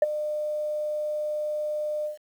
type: tone with ADSR envelope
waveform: sine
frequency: 603 Hz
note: D5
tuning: 46 cents sharp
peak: -12 dBFS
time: 0.02-2.18 s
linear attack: 4 ms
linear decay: 25 ms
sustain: -14 dB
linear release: 130 ms
effects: tanh soft clip ceiling -12 dBFS + 9-bit